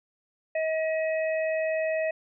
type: harmonic tone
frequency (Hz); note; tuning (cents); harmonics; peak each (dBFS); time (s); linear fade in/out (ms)
636; D#5; +38; 1 / 3 / 4; -25 / -35 / -37; 0.55-2.11; 5
effects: none